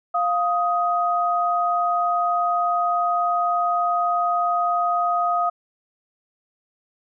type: tone pair together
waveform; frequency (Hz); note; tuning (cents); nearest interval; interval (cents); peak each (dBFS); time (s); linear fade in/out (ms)
sine; 700.6 / 1252; F5 / D#6; +5 / +10; minor seventh; 1005; -21; 0.14-5.5; 10
effects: none